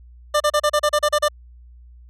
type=tone bursts; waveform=25% pulse; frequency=596 Hz; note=D5; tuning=25 cents sharp; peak=-11 dBFS; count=10; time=0.34-1.285 s; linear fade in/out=10 ms; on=63 ms; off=35 ms; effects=added 60 Hz sine -42 dBFS peak until 2.09 s + low-pass 11000 Hz 12 dB/octave